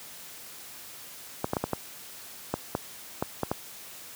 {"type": "clicks", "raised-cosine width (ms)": 1, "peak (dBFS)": -12, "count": 10, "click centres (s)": [1.444, 1.534, 1.568, 1.64, 1.733, 2.54, 2.751, 3.225, 3.433, 3.515], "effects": ["white hiss -45 dBFS RMS until 4.15 s", "high-pass 80 Hz 12 dB/octave"]}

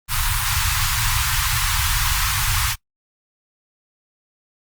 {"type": "band-stop noise", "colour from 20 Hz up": "pink", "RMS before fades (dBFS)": -20, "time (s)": [0.08, 2.76], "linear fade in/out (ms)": 50, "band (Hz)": [130, 910], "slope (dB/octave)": 48, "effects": ["noise-tail reverb RT60 0.1 s tail -22 dB re dry", "Opus 32 kbps"]}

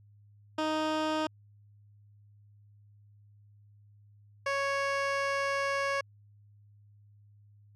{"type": "tone pair in turn", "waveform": "15% pulse", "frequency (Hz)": [311.1, 554.3], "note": ["D#4", "C#5"], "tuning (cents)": [0, 0], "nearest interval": "minor seventh", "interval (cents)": 1000, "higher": "second", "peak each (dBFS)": -22, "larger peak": "neither", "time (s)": [[0.58, 1.27], [4.46, 6.01]], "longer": "second", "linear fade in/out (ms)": 5, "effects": ["added 103 Hz sine -56 dBFS peak until 7.75 s", "low-pass 5000 Hz 12 dB/octave"]}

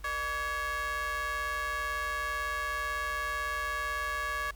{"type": "ring-modulated tone", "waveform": "square", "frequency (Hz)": 268.4, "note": "C4", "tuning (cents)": 44, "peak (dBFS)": -29, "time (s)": [0.04, 4.51], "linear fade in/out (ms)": 5, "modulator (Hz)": 1410, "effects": ["added 50 Hz sine -45 dBFS peak until 4.55 s", "pink hiss -59 dBFS RMS until 4.55 s"]}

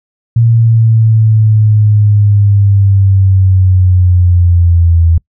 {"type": "linear sweep", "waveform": "sine", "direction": "down", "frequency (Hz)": [116.4, 82.41], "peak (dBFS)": -4, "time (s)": [0.36, 5.18], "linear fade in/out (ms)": 5, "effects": ["noise-tail reverb RT60 0.1 s tail -25 dB re dry"]}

